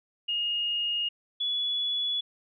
sine tone pair in turn, 2854 / 3409 Hz, F7 / G#7, +37 / +45 cents, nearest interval minor third, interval 308 cents, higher second, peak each -26 dBFS, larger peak neither, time 0.28-1.09 / 1.4-2.21 s, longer neither, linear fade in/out 10 ms, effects none

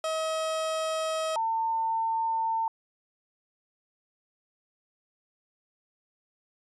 30% pulse / sine tone pair in turn, 637 / 900.9 Hz, D#5 / A5, +41 / +41 cents, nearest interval tritone, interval 600 cents, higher second, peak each -25 dBFS, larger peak neither, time 0.04-1.36 / 1.36-2.68 s, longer neither, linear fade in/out 2 ms, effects resampled to 24000 Hz

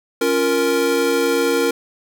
square chord, Bb minor, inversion first, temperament equal with one note detuned, 277.2 / 348 / 466.2 Hz, Db4 / F4 / Bb4, 0 / -6 / 0 cents, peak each -23 / -23 / -18 dBFS, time 0.21-1.71 s, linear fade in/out 5 ms, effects none

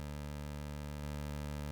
20% pulse tone with level steps, 73.42 Hz, D2, in tune, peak -36 / -34 dBFS, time 0-1.71 s, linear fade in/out 0 ms, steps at 1.03 s, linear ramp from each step 2 ms, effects none

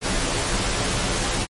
pink noise with comb filter, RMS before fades -23 dBFS, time 0.01-1.47 s, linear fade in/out 50 ms, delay 13 ms, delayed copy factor -0.8, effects low-pass 12000 Hz 12 dB/octave + MP3 48 kbps

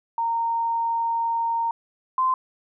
sine tone pair in turn, 923 / 1036 Hz, A#5 / C6, -17 / -17 cents, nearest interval major second, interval 200 cents, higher second, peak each -21 / -18 dBFS, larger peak second, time 0.18-1.71 / 2.18-2.34 s, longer first, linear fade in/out 2 ms, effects none

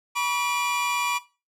45% pulse tone cluster, 972 / 1136 / 2391 Hz, B5 / C#6 / D7, -28 / +42 / +30 cents, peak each -28 dBFS, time 0.15-1.19 s, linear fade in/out 20 ms, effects noise-tail reverb RT60 0.3 s tail -17 dB re dry + low-pass 12000 Hz 12 dB/octave

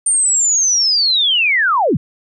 sine linear sweep, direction down, 8970 to 98 Hz, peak -11 dBFS, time 0.06-1.97 s, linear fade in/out 5 ms, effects none

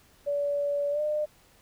sine tone with pitch glide, 574 to 602.9 Hz, D5 to D5, -40 to +45 cents, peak -25 dBFS, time 0.26-1.26 s, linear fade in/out 20 ms, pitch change +85 cents, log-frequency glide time 0.91-1.01 s, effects pink hiss -60 dBFS RMS until 1.61 s

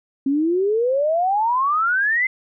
sine exponential sweep, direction up, 266.2 to 2093 Hz, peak -16 dBFS, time 0.26-2.27 s, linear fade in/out 5 ms, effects none

